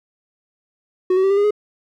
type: tone with pitch steps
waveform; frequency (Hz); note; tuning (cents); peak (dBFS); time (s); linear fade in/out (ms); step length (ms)
triangle; 368.7 / 378.2 / 387.9 / 397.9 / 408.2 / 418.7; F#4 / F#4 / G4 / G4 / G#4 / G#4; -6 / +38 / -18 / +26 / -30 / +14; -11; 1.1-1.508; 5; 68
effects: none